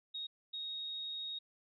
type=tone bursts at uneven times; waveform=sine; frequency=3752 Hz; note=A#7; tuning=11 cents sharp; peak=-39 dBFS; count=2; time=0.14-0.27 / 0.53-1.39 s; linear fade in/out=10 ms; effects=none